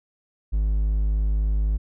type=tone; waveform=triangle; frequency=51.91 Hz; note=G#1; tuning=in tune; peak=-17 dBFS; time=0.52-1.78 s; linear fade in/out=20 ms; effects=none